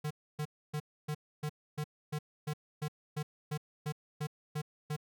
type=tone bursts; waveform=square; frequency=150.6 Hz; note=D3; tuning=44 cents sharp; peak=-34 dBFS; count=15; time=0.04-4.965 s; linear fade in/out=10 ms; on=67 ms; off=280 ms; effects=none